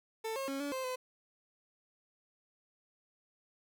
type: tone with pitch steps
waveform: 30% pulse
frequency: 444.6 / 540 / 273.5 / 286.1 / 522 / 509 Hz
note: A4 / C#5 / C#4 / D4 / C5 / C5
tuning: +18 / -45 / -23 / -45 / -4 / -48 cents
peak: -33 dBFS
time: 0.24-0.96 s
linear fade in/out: 10 ms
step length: 120 ms
effects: none